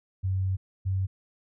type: tone pair in turn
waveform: sine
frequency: 94.7 / 95.2 Hz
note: F#2 / F#2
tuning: +41 / +50 cents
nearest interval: unison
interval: 9 cents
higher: second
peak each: -24 dBFS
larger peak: neither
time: 0.23-0.57 / 0.85-1.07 s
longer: first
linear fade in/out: 20 ms
effects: none